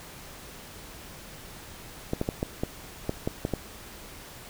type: clicks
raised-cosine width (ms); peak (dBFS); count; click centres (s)
2; -13; 9; 2.134 / 2.214 / 2.289 / 2.429 / 2.635 / 3.094 / 3.275 / 3.451 / 3.537
effects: pink hiss -45 dBFS RMS until 4.49 s